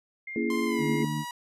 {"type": "tone", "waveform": "sine", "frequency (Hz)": 2115, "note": "C7", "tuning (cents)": 18, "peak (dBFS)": -35, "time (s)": [0.27, 1.03], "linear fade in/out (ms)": 5}
{"type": "chord", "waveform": "sine", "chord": "A# half-diminished seventh", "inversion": "none", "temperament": "just", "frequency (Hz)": [233.1, 279.7, 335.6, 419.5], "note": ["A#3", "C#4", "E4", "G#4"], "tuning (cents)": [0, 16, 31, 17], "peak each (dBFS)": [-29, -33, -30, -32], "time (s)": [0.36, 1.05], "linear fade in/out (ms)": 2}
{"type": "tone with pitch glide", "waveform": "sawtooth", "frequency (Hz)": [1046.5, 965.2], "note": ["C6", "B5"], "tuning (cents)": [0, -40], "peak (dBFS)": -31, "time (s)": [0.5, 1.31], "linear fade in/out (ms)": 2, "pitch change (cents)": -140, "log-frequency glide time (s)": [0.65, 0.83]}
{"type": "harmonic tone", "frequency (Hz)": 75, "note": "D2", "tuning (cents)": 37, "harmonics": [2, 3, 4], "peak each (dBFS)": [-30, -34, -36], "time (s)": [0.78, 1.25], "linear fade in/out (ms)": 50}
{"effects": ["resampled to 32000 Hz"]}